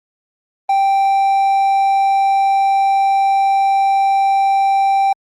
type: tone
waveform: triangle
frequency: 784 Hz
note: G5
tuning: in tune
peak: -9 dBFS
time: 0.69-5.13 s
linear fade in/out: 5 ms
effects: Opus 32 kbps